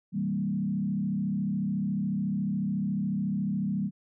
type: tone with frequency modulation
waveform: sine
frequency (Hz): 196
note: G3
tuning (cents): 0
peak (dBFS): -26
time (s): 0.12-3.91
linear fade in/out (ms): 50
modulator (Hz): 34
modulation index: 1.1
effects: none